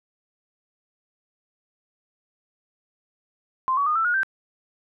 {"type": "tone with pitch steps", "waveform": "sine", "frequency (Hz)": [1043, 1130.8, 1226.1, 1329.4, 1441.3, 1562.7], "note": ["C6", "C#6", "D#6", "E6", "F#6", "G6"], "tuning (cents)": [-6, 34, -26, 14, -46, -6], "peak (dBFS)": -19, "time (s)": [3.68, 4.232], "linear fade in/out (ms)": 0, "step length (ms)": 92, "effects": []}